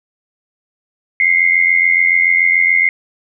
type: tone pair together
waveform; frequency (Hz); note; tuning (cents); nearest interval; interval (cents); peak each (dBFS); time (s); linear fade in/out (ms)
sine; 2065 / 2152; C7 / C7; -23 / +48; minor second; 71; -12; 1.2-2.89; 2
effects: none